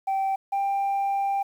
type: tone pair in turn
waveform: sine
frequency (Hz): 776 / 791.8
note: G5 / G5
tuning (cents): -18 / +17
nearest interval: unison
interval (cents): 35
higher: second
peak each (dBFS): -20 / -20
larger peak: neither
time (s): 0.07-0.36 / 0.52-1.43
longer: second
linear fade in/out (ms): 10
effects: tanh soft clip ceiling -21 dBFS + 9-bit